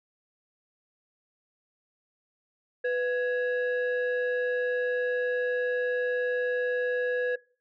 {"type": "tone pair together", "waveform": "sine", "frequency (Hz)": [495.9, 1668], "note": ["B4", "G#6"], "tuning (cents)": [7, 7], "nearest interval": "octave + major sixth", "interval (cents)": 2100, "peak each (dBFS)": [-24, -29], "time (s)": [2.84, 7.36], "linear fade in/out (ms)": 10, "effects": ["noise-tail reverb RT60 0.4 s tail -23 dB re dry", "tanh soft clip ceiling -22 dBFS"]}